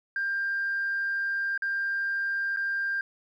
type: tone with dropouts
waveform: sine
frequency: 1593 Hz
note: G6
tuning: 27 cents sharp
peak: -25 dBFS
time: 0.16-3.01 s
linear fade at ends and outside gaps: 2 ms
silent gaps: 1.577-1.621 / 2.563-2.57 s
effects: tanh soft clip ceiling -22 dBFS + 11-bit